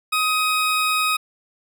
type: tone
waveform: 20% pulse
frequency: 1258 Hz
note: D#6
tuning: 19 cents sharp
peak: -13 dBFS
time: 0.12-1.17 s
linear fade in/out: 10 ms
effects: none